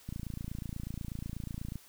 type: click train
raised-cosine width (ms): 5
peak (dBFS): -26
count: 48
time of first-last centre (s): 0.09-1.757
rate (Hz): 28.2
effects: white hiss -58 dBFS RMS until 1.88 s